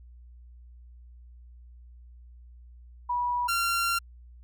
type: tone pair in turn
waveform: sine / sawtooth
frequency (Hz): 974 / 1377.4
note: B5 / F6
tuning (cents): -24 / -24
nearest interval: tritone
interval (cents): 600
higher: second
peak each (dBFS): -25 / -21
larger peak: second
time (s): 3.09-3.48 / 3.48-3.99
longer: second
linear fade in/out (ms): 10
effects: added 60 Hz sine -47 dBFS peak until 4.43 s

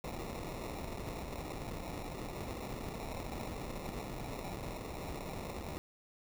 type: noise with sample-and-hold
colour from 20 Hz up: pink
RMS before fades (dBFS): -42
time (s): 0.04-5.78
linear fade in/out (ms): 0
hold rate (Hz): 1575
effects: none

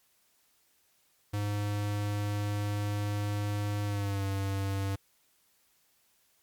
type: tone with pitch glide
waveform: square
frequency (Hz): 103.1 to 97.88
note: G#2 to G2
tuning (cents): -12 to -2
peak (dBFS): -30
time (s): 1.33-4.96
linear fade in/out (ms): 10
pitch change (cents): -90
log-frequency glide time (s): 3.85-4.24
effects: white hiss -69 dBFS RMS until 6.42 s + MP3 96 kbps

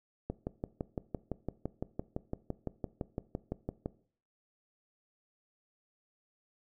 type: click train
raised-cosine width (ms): 2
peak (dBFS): -21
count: 22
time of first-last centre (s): 0.3-3.859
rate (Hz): 5.9
effects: noise-tail reverb RT60 0.5 s tail -19 dB re dry

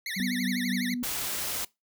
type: tone with vibrato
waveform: 25% pulse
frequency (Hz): 1975.5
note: B6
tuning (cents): 0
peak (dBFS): -28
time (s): 0.06-0.94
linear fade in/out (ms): 2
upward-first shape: triangle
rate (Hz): 12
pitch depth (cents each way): 250
type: tone with tremolo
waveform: sine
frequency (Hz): 190.8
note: G3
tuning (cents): -47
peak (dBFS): -29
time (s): 0.16-0.95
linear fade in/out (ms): 10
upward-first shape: sine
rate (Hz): 3.9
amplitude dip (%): 55
type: tone with pitch glide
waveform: sine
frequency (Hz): 246.9 to 245.1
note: B3 to B3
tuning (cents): 0 to -13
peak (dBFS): -29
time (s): 0.2-1.03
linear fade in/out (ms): 0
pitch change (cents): -13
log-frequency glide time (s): 0.46-0.65
type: noise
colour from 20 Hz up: white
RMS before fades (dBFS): -32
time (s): 1.03-1.65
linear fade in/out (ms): 5
effects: noise-tail reverb RT60 0.2 s tail -22 dB re dry

